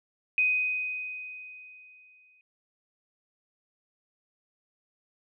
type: tone with exponential decay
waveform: sine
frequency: 2503 Hz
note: D#7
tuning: 10 cents sharp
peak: -20 dBFS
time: 0.38-2.41 s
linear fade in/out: 1 ms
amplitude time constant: 440 ms
effects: none